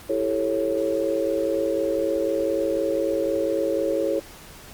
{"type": "chord", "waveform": "sine", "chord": "A dominant seventh", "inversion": "second", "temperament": "just", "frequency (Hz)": [330, 396, 440, 550], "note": ["E4", "G4", "A4", "C#5"], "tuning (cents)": [2, 18, 0, -14], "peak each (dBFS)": [-27, -29, -27, -24], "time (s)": [0.09, 4.2], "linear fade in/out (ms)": 10, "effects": ["pink hiss -44 dBFS RMS until 4.73 s", "Opus 48 kbps"]}